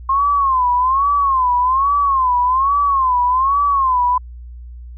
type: tone with vibrato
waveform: sine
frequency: 1061 Hz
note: C6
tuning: 24 cents sharp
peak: -12 dBFS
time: 0.09-4.18 s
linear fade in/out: 5 ms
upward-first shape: sine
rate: 1.2 Hz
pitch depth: 140 cents each way
effects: added 60 Hz sine -31 dBFS peak until 4.97 s